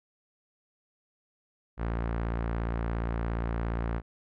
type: tone with low-pass filter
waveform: sawtooth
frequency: 57.2 Hz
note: A#1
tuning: 32 cents flat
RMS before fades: -31 dBFS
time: 1.77-4.02 s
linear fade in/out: 50 ms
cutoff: 1600 Hz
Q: 1.2
effects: none